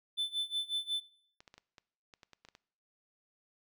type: tone with tremolo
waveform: triangle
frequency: 3520 Hz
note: A7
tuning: in tune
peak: -28 dBFS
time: 0.17-1.01 s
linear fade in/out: 20 ms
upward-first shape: sine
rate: 5.5 Hz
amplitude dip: 85%
type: clicks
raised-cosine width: 0.2 ms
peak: -36 dBFS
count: 11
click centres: 1.405 / 1.478 / 1.541 / 1.58 / 1.782 / 2.138 / 2.232 / 2.333 / 2.45 / 2.487 / 2.551 s
effects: noise-tail reverb RT60 0.7 s tail -22 dB re dry